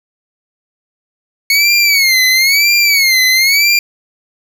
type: tone with vibrato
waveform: 25% pulse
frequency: 2200 Hz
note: C#7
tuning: 14 cents flat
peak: -4 dBFS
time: 1.5-3.79 s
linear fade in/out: 2 ms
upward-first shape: sine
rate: 1 Hz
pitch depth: 140 cents each way
effects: none